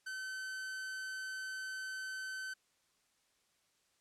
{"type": "tone", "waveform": "45% pulse", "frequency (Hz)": 1530, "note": "G6", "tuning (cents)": -42, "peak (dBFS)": -40, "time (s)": [0.06, 2.54], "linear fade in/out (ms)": 10, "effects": ["white hiss -75 dBFS RMS until 4 s", "low-pass 9000 Hz 12 dB/octave"]}